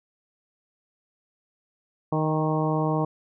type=harmonic tone with a mistuned harmonic; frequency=155.56 Hz; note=D#3; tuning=in tune; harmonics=1 / 2 / 3 / 4 / 5 / 6 / 7; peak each=-25 / -28 / -30 / -31 / -32 / -33 / -33 dBFS; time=2.12-3.05 s; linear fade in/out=5 ms; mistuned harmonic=5; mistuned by=+18 cents; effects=none